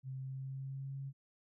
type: tone with pitch glide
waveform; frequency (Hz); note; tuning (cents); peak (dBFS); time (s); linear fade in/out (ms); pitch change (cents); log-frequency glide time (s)
sine; 132 to 136.65; C3 to C#3; +16 to -24; -40; 0.03-1.13; 50; +60; 0.15-0.97
effects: none